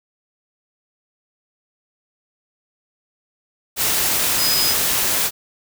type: tone in noise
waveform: sine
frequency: 5010 Hz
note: D#8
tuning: 11 cents sharp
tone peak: -19 dBFS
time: 4.37-4.75 s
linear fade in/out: 50 ms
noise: white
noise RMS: -19 dBFS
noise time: 3.76-5.31 s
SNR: -3 dB
effects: none